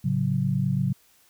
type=chord; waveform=sine; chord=F# minor; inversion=first; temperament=equal; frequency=110 / 138.59 / 185 Hz; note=A2 / C#3 / F#3; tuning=0 / 0 / 0 cents; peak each=-29 / -24 / -26 dBFS; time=0.04-0.93 s; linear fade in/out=10 ms; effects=white hiss -60 dBFS RMS until 1.29 s